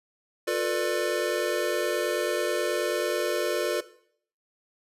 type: chord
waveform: square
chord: B half-diminished seventh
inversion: second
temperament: just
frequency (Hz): 355.6 / 444.5 / 493.9 / 592.7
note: F4 / A4 / B4 / D5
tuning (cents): +31 / +18 / 0 / +16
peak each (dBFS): -31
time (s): 0.47-3.81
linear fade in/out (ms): 10
effects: noise-tail reverb RT60 0.6 s tail -17 dB re dry + resampled to 32000 Hz